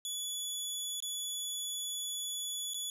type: tone with dropouts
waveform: 20% pulse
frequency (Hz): 3418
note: G#7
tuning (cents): +49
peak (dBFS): -30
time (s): 0.05-2.9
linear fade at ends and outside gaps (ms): 1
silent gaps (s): 1.003-1.024 / 2.736-2.743
effects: 11-bit